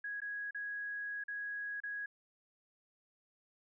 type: tone with dropouts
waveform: sine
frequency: 1660 Hz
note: G#6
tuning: 1 cent flat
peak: -38 dBFS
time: 0.04-2.06 s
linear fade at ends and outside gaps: 5 ms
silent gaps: 0.204-0.217 / 0.509-0.546 / 1.239-1.281 / 1.803-1.835 s
effects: none